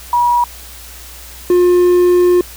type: tone pair in turn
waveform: sine / triangle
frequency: 963 / 356.1 Hz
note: B5 / F4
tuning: -44 / +34 cents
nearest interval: octave + perfect fourth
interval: 1722 cents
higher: first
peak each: -9 / -5 dBFS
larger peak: second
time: 0.13-0.44 / 1.5-2.41 s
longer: second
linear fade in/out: 2 ms
effects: added 60 Hz sine -36 dBFS peak until 2.56 s + white hiss -35 dBFS RMS until 2.56 s